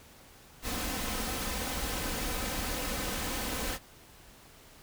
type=noise with comb filter; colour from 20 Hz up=pink; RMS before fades=-34 dBFS; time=0.62-3.79 s; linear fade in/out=50 ms; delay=3.9 ms; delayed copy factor=+0.55; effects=pink hiss -55 dBFS RMS until 4.82 s